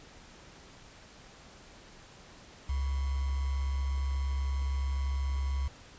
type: tone with sample-and-hold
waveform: sine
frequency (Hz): 68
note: C#2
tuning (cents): -33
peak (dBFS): -28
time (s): 2.69-5.68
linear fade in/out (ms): 5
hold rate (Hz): 1050
effects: pink hiss -53 dBFS RMS until 5.98 s + resampled to 16000 Hz